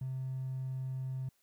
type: tone with hard clipping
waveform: triangle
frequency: 130.81 Hz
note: C3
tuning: in tune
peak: -35 dBFS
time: 0.01-1.29 s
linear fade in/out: 5 ms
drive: 3 dB
effects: white hiss -74 dBFS RMS until 1.42 s